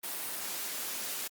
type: noise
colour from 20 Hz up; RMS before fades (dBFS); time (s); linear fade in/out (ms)
white; -37; 0.03-1.28; 10
effects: high-pass 200 Hz 12 dB/octave + Opus 32 kbps